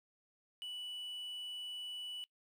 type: tone with quantisation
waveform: triangle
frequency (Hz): 2960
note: F#7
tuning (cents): 0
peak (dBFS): -40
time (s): 0.62-2.24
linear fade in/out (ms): 0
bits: 11
effects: noise-tail reverb RT60 0.1 s tail -22 dB re dry